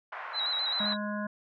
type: band-pass noise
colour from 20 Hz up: white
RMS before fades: -40 dBFS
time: 0.12-0.94 s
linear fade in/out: 5 ms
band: 700 to 1700 Hz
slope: 24 dB/octave
type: tone with vibrato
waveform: sine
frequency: 3951 Hz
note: B7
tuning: in tune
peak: -28 dBFS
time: 0.33-0.97 s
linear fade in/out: 50 ms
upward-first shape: square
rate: 7.6 Hz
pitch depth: 39 cents each way
type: harmonic tone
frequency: 208.1 Hz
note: G#3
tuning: 4 cents sharp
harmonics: 1 / 3 / 5 / 7 / 8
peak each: -33 / -38 / -40 / -41 / -42 dBFS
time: 0.8-1.27 s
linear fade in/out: 5 ms
effects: none